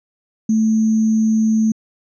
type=tone with sample-and-hold; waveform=sine; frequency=220 Hz; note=A3; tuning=in tune; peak=-12 dBFS; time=0.49-1.72 s; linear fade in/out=5 ms; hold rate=6300 Hz; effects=resampled to 22050 Hz